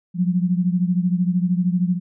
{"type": "beating tone pair", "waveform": "sine", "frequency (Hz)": [176.6, 189.6], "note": ["F3", "F#3"], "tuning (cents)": [20, 43], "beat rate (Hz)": 13, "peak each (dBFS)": [-18, -22], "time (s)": [0.14, 2], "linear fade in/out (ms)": 50, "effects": []}